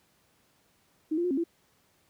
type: tone with pitch steps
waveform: sine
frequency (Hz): 312.6 / 345.5 / 358.6 / 269.8 / 337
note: D#4 / F4 / F4 / C#4 / E4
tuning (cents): +8 / -19 / +46 / -47 / +38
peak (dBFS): -25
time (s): 1.11-1.44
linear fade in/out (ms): 10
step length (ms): 66
effects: pink hiss -67 dBFS RMS until 2.09 s + high-pass 80 Hz 12 dB/octave